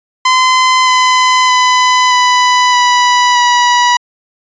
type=tone with pitch steps; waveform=sawtooth; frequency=1026 / 1015.4 / 1004.9 / 994.5 / 984.2 / 974 Hz; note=C6 / B5 / B5 / B5 / B5 / B5; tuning=-34 / +48 / +30 / +12 / -6 / -24 cents; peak=-3 dBFS; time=0.25-3.97 s; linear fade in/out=5 ms; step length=620 ms; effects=resampled to 16000 Hz